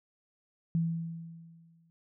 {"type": "tone with exponential decay", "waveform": "sine", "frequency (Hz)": 165.7, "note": "E3", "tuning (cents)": 9, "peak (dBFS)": -24, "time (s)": [0.75, 1.9], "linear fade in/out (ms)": 0, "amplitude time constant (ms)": 250, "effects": []}